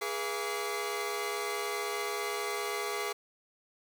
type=tone cluster; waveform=sawtooth; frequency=413.6 / 483 / 683 / 1143 / 2053 Hz; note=G#4 / B4 / F5 / D6 / C7; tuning=-7 / -39 / -39 / -47 / -33 cents; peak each=-32 / -37 / -39 / -35 / -37 dBFS; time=0.01-3.13 s; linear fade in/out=10 ms; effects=10-bit